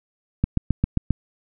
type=click train; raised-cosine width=5 ms; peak=-6 dBFS; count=6; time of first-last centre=0.44-1.107 s; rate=7.5 Hz; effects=none